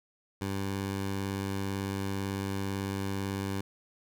15% pulse tone, 98 Hz, G2, in tune, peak -25 dBFS, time 0.41-3.61 s, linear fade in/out 5 ms, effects none

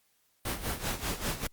pink noise with tremolo, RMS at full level -31 dBFS, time 0.45-1.47 s, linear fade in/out 5 ms, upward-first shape sine, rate 5.1 Hz, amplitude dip 75%, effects white hiss -71 dBFS RMS until 1.52 s + Opus 48 kbps

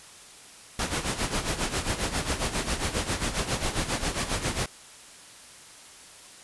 pink noise with tremolo, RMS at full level -26 dBFS, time 0.79-4.66 s, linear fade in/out 2 ms, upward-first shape sine, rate 7.4 Hz, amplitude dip 70%, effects white hiss -48 dBFS RMS until 6.43 s + resampled to 24000 Hz

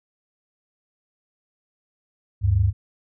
sine tone pair together, 74.7 / 99.71 Hz, D2 / G2, +30 / +30 cents, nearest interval perfect fourth, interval 500 cents, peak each -21 / -17 dBFS, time 2.41-2.73 s, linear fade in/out 50 ms, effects none

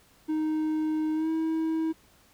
triangle tone with pitch glide, 311.1 to 321.1 Hz, D#4 to E4, 0 to -45 cents, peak -23 dBFS, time 0.28-1.93 s, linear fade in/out 20 ms, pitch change +55 cents, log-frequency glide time 1.14-1.29 s, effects pink hiss -60 dBFS RMS until 2.33 s

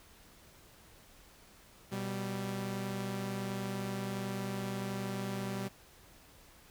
sawtooth tone pair together, 122.8 / 194.93 Hz, B2 / G3, -9 / -9 cents, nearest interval minor sixth, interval 800 cents, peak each -36 / -33 dBFS, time 1.91-5.69 s, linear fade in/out 20 ms, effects pink hiss -59 dBFS RMS until 6.7 s

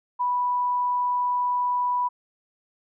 sine tone, 985 Hz, B5, 5 cents flat, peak -21 dBFS, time 0.19-2.09 s, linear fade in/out 20 ms, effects none

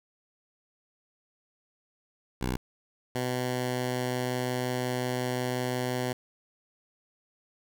10% pulse tone pair in turn, 62.8 / 125.6 Hz, B1 / B2, +30 / +30 cents, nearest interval octave, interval 1200 cents, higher second, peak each -20 dBFS, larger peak neither, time 2.41-2.57 / 3.15-6.13 s, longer second, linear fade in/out 5 ms, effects none

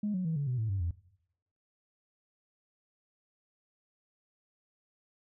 sine tone with pitch steps, 208.6 / 183.71 / 161.78 / 142.48 / 125.48 / 110.5 / 97.32 / 85.7 Hz, G#3 / F#3 / E3 / C#3 / B2 / A2 / G2 / F2, +8 / -12 / -32 / +48 / +28 / +8 / -12 / -32 cents, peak -28 dBFS, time 0.03-0.91 s, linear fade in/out 5 ms, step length 110 ms, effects noise-tail reverb RT60 0.8 s tail -21 dB re dry + tanh soft clip ceiling -25 dBFS

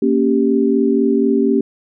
sine chord, G diminished, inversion first, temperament equal, 233.1 / 277.2 / 392 Hz, Bb3 / Db4 / G4, 0 / 0 / 0 cents, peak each -16 dBFS, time 0.02-1.61 s, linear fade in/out 5 ms, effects none

